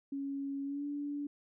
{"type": "tone with pitch glide", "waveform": "sine", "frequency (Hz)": [277.2, 288.6], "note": ["C#4", "D4"], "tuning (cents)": [0, -30], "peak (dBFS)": -35, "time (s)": [0.12, 1.27], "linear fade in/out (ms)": 5, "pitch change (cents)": 70, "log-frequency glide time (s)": [0.64, 0.85], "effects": []}